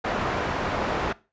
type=low-pass noise; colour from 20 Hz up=white; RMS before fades=-27 dBFS; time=0.04-1.13 s; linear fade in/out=10 ms; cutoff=1200 Hz; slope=12 dB/octave; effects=noise-tail reverb RT60 0.3 s tail -20 dB re dry + resampled to 16000 Hz